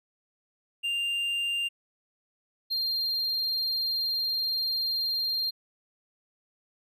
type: tone pair in turn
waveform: triangle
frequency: 2794 / 4193 Hz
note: F7 / C8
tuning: 0 / +3 cents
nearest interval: perfect fifth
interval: 703 cents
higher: second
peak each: -25 / -25 dBFS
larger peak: neither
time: 0.83-1.69 / 2.7-5.51 s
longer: second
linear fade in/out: 20 ms
effects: none